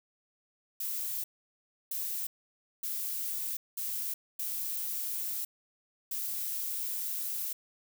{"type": "noise bursts at uneven times", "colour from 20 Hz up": "violet", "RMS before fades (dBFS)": -35, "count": 6, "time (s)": [[0.8, 1.24], [1.91, 2.27], [2.83, 3.57], [3.77, 4.14], [4.39, 5.45], [6.11, 7.53]], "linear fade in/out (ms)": 5, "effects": []}